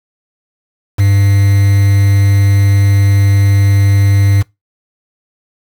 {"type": "tone with quantisation", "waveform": "triangle", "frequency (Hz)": 99.8, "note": "G2", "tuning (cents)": 32, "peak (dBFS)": -4, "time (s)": [0.98, 4.43], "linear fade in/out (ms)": 20, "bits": 4, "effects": ["noise-tail reverb RT60 0.2 s tail -23 dB re dry"]}